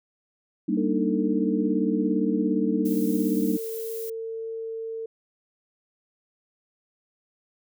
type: chord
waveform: sine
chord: Eb major seventh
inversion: first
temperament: equal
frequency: 196 / 233.1 / 293.7 / 311.1 Hz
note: G3 / Bb3 / D4 / Eb4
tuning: 0 / 0 / 0 / 0 cents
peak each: -27 dBFS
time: 0.68-3.57 s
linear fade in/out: 10 ms
type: tone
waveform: sine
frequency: 450.3 Hz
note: A4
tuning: 40 cents sharp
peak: -30 dBFS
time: 0.77-5.06 s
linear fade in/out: 5 ms
type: noise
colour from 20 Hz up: violet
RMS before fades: -39 dBFS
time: 2.85-4.1 s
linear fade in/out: 5 ms
effects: none